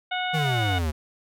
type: harmonic tone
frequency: 732 Hz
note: F#5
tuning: 19 cents flat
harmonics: 1 / 2 / 3 / 4 / 5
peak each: -28 / -31 / -33 / -34 / -35 dBFS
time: 0.11-0.79 s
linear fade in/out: 10 ms
type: exponential sweep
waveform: square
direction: down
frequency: 164.81 to 73.42 Hz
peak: -24 dBFS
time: 0.33-0.92 s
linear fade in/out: 20 ms
effects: none